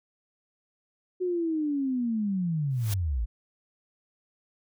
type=linear sweep; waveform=sine; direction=down; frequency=370 to 49.6 Hz; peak=-25 dBFS; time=1.2-3.26 s; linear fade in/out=20 ms
type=noise with exponential growth; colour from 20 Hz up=white; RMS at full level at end=-32 dBFS; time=2.7-2.94 s; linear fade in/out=5 ms; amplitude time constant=51 ms
effects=none

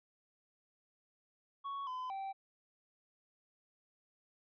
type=tone with pitch steps; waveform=triangle; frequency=1112 / 1016 / 778 Hz; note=C#6 / B5 / G5; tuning=+5 / +49 / -13 cents; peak=-37 dBFS; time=1.64-2.33 s; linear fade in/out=20 ms; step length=230 ms; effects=resampled to 11025 Hz

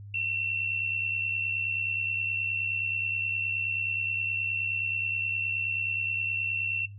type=tone with amplitude modulation; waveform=sine; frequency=2707 Hz; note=E7; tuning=45 cents sharp; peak=-25 dBFS; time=0.14-6.86 s; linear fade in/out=5 ms; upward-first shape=sine; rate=69.5 Hz; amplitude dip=65%; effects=noise-tail reverb RT60 0.2 s tail -17 dB re dry + added 101 Hz sine -41 dBFS peak until 6.98 s

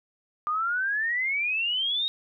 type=exponential sweep; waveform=sine; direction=up; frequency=1196 to 3783 Hz; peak=-24 dBFS; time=0.47-2.08 s; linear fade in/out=0 ms; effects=none

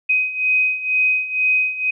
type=beating tone pair; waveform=sine; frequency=2513 / 2515.1 Hz; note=D#7 / D#7; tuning=+17 / +18 cents; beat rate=2.1 Hz; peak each=-21 / -17 dBFS; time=0.09-1.91 s; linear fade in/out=10 ms; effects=none

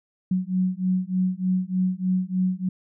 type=beating tone pair; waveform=sine; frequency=183.2 / 186.5 Hz; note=F#3 / F#3; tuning=-17 / +14 cents; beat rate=3.3 Hz; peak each=-24 dBFS; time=0.31-2.69 s; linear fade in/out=5 ms; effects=none

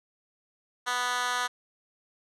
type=tone with high-pass filter; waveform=10% pulse; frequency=246.9 Hz; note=B3; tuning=in tune; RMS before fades=-29 dBFS; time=0.86-1.48 s; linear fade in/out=20 ms; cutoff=1200 Hz; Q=1.1; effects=low-pass 9000 Hz 12 dB/octave

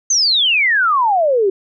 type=exponential sweep; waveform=sine; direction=down; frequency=6440 to 372.3 Hz; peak=-11 dBFS; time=0.1-1.5 s; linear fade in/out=5 ms; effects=none

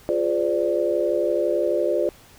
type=chord; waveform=sine; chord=D half-diminished seventh; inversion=first; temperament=equal with one note detuned; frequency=349.2 / 415.3 / 515.5 / 587.3 Hz; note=F4 / Ab4 / C5 / D5; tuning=0 / 0 / -26 / 0 cents; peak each=-24 / -27 / -25 / -23 dBFS; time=0.09-2.09 s; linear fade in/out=0 ms; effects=pink hiss -50 dBFS RMS until 2.38 s

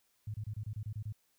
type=tone bursts; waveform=sine; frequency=106.3 Hz; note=G#2; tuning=41 cents sharp; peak=-36 dBFS; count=9; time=0.27-1.125 s; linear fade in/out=5 ms; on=71 ms; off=27 ms; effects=white hiss -74 dBFS RMS until 1.38 s

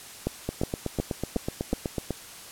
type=two click trains; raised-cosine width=2 ms; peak=-12 / -14 dBFS; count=5 / 14; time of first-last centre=0.27-1.73 / 0.49-2.107 s; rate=2.74 / 8.04 Hz; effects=white hiss -44 dBFS RMS until 2.51 s + low-pass 12000 Hz 12 dB/octave

